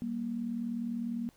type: tone pair together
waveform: sine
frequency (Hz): 196.1 / 236.1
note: G3 / A#3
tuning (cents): +1 / +22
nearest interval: minor third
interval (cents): 321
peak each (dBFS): -39 / -33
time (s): 0.02-1.29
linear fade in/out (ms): 0
effects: pink hiss -65 dBFS RMS until 1.36 s